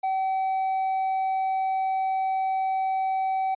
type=tone; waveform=triangle; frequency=764 Hz; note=G5; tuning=45 cents flat; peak=-21 dBFS; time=0.03-3.55 s; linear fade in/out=10 ms; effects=resampled to 8000 Hz